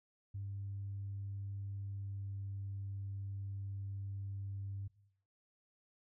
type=tone with pitch glide; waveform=sine; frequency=99.3 to 98.67 Hz; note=G2 to G2; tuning=+23 to +12 cents; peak=-39 dBFS; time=0.34-4.88 s; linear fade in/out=10 ms; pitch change=-11 cents; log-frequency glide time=1.77-2.44 s; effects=noise-tail reverb RT60 0.7 s tail -20 dB re dry + tanh soft clip ceiling -35 dBFS